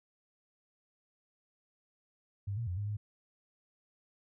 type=tone with pitch steps; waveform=sine; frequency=100 / 116.4 / 89.4 / 102.7 / 104.7 Hz; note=G2 / A#2 / F2 / G#2 / G#2; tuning=+35 / -2 / +41 / -19 / +15 cents; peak=-33 dBFS; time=2.47-2.97 s; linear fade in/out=10 ms; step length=100 ms; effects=none